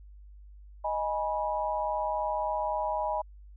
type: chord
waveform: sine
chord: G# minor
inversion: second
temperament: equal with one note detuned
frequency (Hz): 622.3 / 830.6 / 974.2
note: D#5 / G#5 / B5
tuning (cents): 0 / 0 / -24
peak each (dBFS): -32 / -32 / -32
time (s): 0.84-3.22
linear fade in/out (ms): 10
effects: added 50 Hz sine -47 dBFS peak until 3.56 s